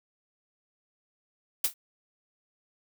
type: noise with exponential decay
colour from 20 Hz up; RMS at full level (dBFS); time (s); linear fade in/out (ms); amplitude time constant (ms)
blue; -19; 1.64-1.74; 5; 21
effects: none